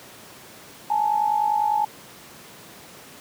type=tone pair together; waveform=sine; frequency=840 / 890 Hz; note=G#5 / A5; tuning=+19 / +20 cents; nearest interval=minor second; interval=101 cents; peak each=-20 / -24 dBFS; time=0.9-1.85 s; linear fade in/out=5 ms; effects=pink hiss -44 dBFS RMS until 3.2 s + high-pass 150 Hz 12 dB/octave